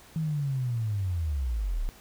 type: linear sweep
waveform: sine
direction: down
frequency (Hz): 162.9 to 30.53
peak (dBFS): -26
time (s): 0.16-1.89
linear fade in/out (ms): 0
effects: pink hiss -53 dBFS RMS until 2 s